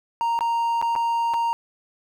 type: tone with dropouts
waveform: triangle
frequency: 930 Hz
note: A#5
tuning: 4 cents flat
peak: -18 dBFS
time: 0.21-1.53 s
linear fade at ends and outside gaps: 0 ms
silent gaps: 0.39-0.408 / 0.815-0.825 / 0.953-0.961 / 1.337-1.341 s
effects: none